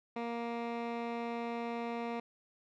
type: tone with low-pass filter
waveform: 15% pulse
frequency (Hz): 234.4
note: A#3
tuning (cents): +10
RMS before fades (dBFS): -38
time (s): 0.16-2.2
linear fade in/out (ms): 5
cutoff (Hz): 2500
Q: 0.83
effects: none